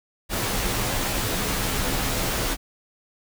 pink noise with comb filter, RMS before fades -25 dBFS, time 0.29-2.57 s, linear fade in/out 50 ms, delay 13 ms, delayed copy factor -0.6, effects none

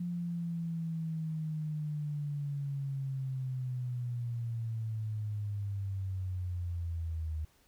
sine linear sweep, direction down, 175.8 to 77 Hz, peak -33 dBFS, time 0-7.45 s, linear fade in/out 5 ms, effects pink hiss -67 dBFS RMS until 7.67 s

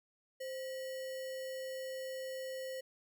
sine tone with sample-and-hold, 523.3 Hz, C5, in tune, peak -39 dBFS, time 0.4-2.81 s, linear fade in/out 10 ms, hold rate 2450 Hz, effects none

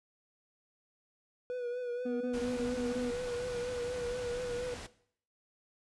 triangle tone with vibrato, 490 Hz, B4, 14 cents flat, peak -32 dBFS, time 1.5-4.74 s, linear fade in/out 0 ms, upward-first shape triangle, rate 4.2 Hz, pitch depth 45 cents each way
triangle tone bursts, 246.9 Hz, B3, in tune, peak -32 dBFS, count 6, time 2.05-3.11 s, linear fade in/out 10 ms, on 160 ms, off 20 ms
pink low-pass noise, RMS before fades -45 dBFS, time 2.33-4.87 s, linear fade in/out 10 ms, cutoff 8400 Hz, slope 12 dB/octave
effects noise-tail reverb RT60 0.6 s tail -17 dB re dry + resampled to 24000 Hz

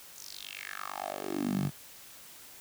10% pulse tone with high-pass filter sweep, 49 Hz, G1, in tune, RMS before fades -36 dBFS, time 0.14-1.71 s, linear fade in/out 50 ms, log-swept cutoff 7200 to 130 Hz, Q 4.5, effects white hiss -51 dBFS RMS until 2.6 s

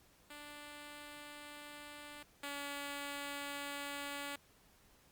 5% pulse tone pair in turn, 293.7 / 284.5 Hz, D4 / C#4, 0 / +45 cents, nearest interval minor second, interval 55 cents, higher first, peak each -38 / -30 dBFS, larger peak second, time 0.3-2.23 / 2.43-4.36 s, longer neither, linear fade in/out 5 ms, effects pink hiss -67 dBFS RMS until 5.11 s + Opus 48 kbps

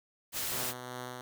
white noise, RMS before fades -35 dBFS, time 0.32-0.74 s, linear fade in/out 50 ms
5% pulse tone with tremolo, 125.1 Hz, B2, 23 cents sharp, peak -27 dBFS, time 0.52-1.21 s, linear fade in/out 0 ms, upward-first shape triangle, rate 2.6 Hz, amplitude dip 35%
effects none

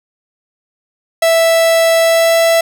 45% pulse tone with pitch glide, 659.3 to 663.1 Hz, E5 to E5, 0 to +10 cents, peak -8 dBFS, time 1.22-2.61 s, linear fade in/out 5 ms, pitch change +10 cents, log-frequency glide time 2.02-2.36 s, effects none

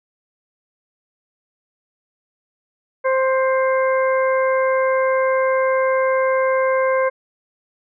harmonic tone, 525 Hz, C5, 6 cents sharp, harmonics 1 / 2 / 3 / 4, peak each -16 / -22 / -26 / -28 dBFS, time 3.04-7.1 s, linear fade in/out 20 ms, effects none

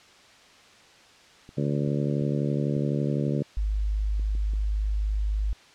clicks, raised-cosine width 3 ms, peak -32 dBFS, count 8, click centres 1.491 / 1.878 / 2.219 / 2.767 / 3.282 / 4.196 / 4.351 / 4.536 s
harmonic tone, 71.9 Hz, D2, 36 cents flat, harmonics 2 / 3 / 4 / 5 / 6 / 7 / 8, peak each -26 / -30 / -32 / -34 / -36 / -37 / -38 dBFS, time 1.57-3.43 s, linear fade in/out 10 ms
sine tone, 51.8 Hz, G#1, 4 cents flat, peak -23 dBFS, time 3.57-5.53 s, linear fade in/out 0 ms
effects white hiss -53 dBFS RMS until 5.74 s + low-pass 5000 Hz 12 dB/octave

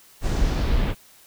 brown noise with low-pass filter sweep, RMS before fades -21 dBFS, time 0.21-0.95 s, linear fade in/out 50 ms, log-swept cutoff 8300 to 3000 Hz, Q 1.6, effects white hiss -52 dBFS RMS until 1.26 s

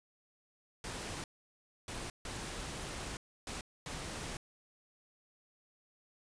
pink noise bursts at uneven times, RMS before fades -42 dBFS, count 5, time 0.84-1.24 / 1.88-2.1 / 2.25-3.17 / 3.47-3.61 / 3.86-4.37 s, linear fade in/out 2 ms, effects resampled to 22050 Hz

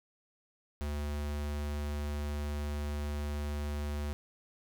square tone, 73.42 Hz, D2, in tune, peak -34 dBFS, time 0.81-4.13 s, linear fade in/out 0 ms, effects none

